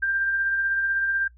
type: tone with tremolo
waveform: sine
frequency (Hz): 1585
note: G6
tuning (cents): +19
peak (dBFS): -20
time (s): 0.02-1.28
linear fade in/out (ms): 10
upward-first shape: triangle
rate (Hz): 16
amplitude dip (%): 35
effects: noise-tail reverb RT60 0.1 s tail -19 dB re dry + added 60 Hz sine -49 dBFS peak until 1.37 s